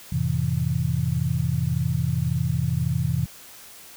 sine chord, F major seventh, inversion none, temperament just, 87.31 / 109.13 / 130.96 / 163.7 Hz, F2 / A2 / C3 / E3, 0 / -14 / +2 / -12 cents, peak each -28 / -30 / -24 / -26 dBFS, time 0.12-3.26 s, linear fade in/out 5 ms, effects white hiss -45 dBFS RMS until 3.96 s

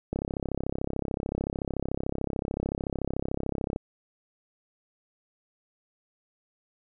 click train, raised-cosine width 2 ms, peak -16 dBFS, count 123, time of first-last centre 0.13-3.761 s, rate 33.6 Hz, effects none

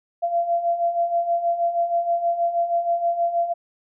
sine beating tone pair, 681 / 687.3 Hz, F5 / F5, -44 / -28 cents, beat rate 6.3 Hz, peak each -26 / -20 dBFS, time 0.22-3.54 s, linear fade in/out 20 ms, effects none

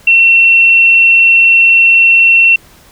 sine tone, 2712 Hz, E7, 49 cents sharp, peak -3 dBFS, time 0.07-2.56 s, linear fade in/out 5 ms, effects pink hiss -42 dBFS RMS until 2.91 s

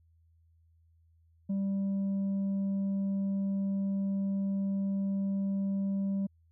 sine tone with tanh clipping, 196 Hz, G3, in tune, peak -29 dBFS, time 1.49-6.27 s, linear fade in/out 10 ms, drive 3 dB, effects added 82 Hz sine -62 dBFS peak until 6.51 s

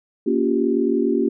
sine chord, G half-diminished seventh, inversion first, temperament just, 235.2 / 282.2 / 352.8 / 392 Hz, Bb3 / Db4 / F4 / G4, +16 / +31 / +18 / 0 cents, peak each -22 dBFS, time 0.26-1.29 s, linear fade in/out 10 ms, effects none

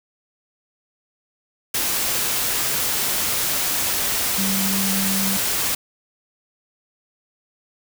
sine tone in noise, 194.2 Hz, G3, 16 cents flat, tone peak -23 dBFS, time 4.38-5.37 s, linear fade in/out 5 ms, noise white, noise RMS -22 dBFS, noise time 1.74-5.75 s, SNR -4 dB, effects none

